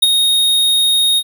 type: tone with ADSR envelope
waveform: square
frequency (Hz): 3727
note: A#7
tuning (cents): -1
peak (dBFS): -5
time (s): 0.02-1.23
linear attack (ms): 9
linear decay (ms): 26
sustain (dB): -6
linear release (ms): 52
effects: none